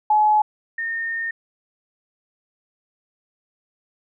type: tone pair in turn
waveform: sine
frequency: 850 / 1829.4 Hz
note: G#5 / A#6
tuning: +40 / -33 cents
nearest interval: octave + minor second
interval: 1327 cents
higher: second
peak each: -13 / -23 dBFS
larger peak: first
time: 0.1-0.42 / 0.78-1.31 s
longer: second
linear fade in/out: 5 ms
effects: none